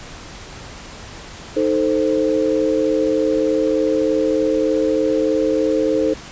sine chord, A diminished, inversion second, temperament equal, 311.1 / 440 / 523.3 Hz, Eb4 / A4 / C5, 0 / 0 / 0 cents, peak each -19 dBFS, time 1.56-6.14 s, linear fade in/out 10 ms, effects pink hiss -36 dBFS RMS until 6.31 s + resampled to 16000 Hz

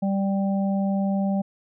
harmonic tone, 196 Hz, G3, in tune, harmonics 1 / 3 / 4, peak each -21 / -31 / -33 dBFS, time 0.02-1.42 s, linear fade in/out 10 ms, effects none

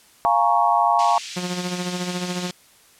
sine chord, Bb minor seventh, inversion second, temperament equal, 698.5 / 830.6 / 932.3 / 1108.7 Hz, F5 / Ab5 / Bb5 / Db6, 0 / 0 / 0 / 0 cents, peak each -20 / -21 / -20 / -21 dBFS, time 0.25-1.18 s, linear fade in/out 0 ms
pink band-pass noise, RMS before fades -35 dBFS, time 0.99-2.51 s, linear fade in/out 0 ms, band 2400 to 7300 Hz, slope 24 dB/octave
sawtooth tone with tremolo, 179.3 Hz, F3, 46 cents sharp, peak -19 dBFS, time 1.36-2.51 s, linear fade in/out 10 ms, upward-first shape sine, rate 14 Hz, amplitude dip 55%
effects white hiss -53 dBFS RMS until 2.99 s + low-pass 12000 Hz 12 dB/octave

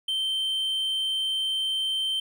triangle tone, 3115 Hz, G7, 12 cents flat, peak -23 dBFS, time 0.08-2.2 s, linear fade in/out 5 ms, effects none

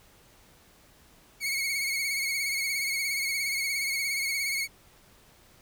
sawtooth tone with vibrato, 2200 Hz, C#7, 14 cents flat, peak -24 dBFS, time 1.4-4.68 s, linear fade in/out 50 ms, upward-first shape sine, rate 17 Hz, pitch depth 50 cents each way, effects pink hiss -58 dBFS RMS until 5.61 s

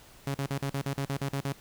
sawtooth tone bursts, 138.59 Hz, C#3, in tune, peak -25 dBFS, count 11, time 0.27-1.525 s, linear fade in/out 2 ms, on 75 ms, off 43 ms, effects pink hiss -54 dBFS RMS until 1.6 s

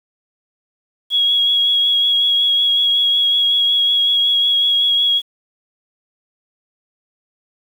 sine tone with vibrato, 3322 Hz, G#7, in tune, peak -12 dBFS, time 1.1-5.22 s, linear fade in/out 50 ms, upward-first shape triangle, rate 5.4 Hz, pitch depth 21 cents each way, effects 7-bit

